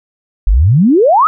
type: exponential sweep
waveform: sine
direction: up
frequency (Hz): 41.2 to 1334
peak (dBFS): -5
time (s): 0.47-1.27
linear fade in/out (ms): 0
effects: none